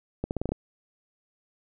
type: accelerating click train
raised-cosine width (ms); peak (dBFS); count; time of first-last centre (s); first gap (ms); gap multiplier
2; -15; 7; 0.24-0.52; 69; 0.84
effects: none